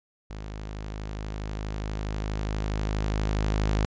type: tone with level ramp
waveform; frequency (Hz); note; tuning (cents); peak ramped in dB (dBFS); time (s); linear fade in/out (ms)
sawtooth; 52.3; G#1; +13; -32 to -18; 0.3-3.85; 0
effects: resampled to 16000 Hz